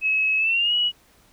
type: tone with pitch glide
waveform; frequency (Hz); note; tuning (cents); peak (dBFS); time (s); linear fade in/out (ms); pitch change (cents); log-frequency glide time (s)
sine; 2573 to 2922; E7 to F#7; -43 to -22; -18; 0.01-0.92; 50; +221; 0.38-0.74
effects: pink hiss -57 dBFS RMS until 1.32 s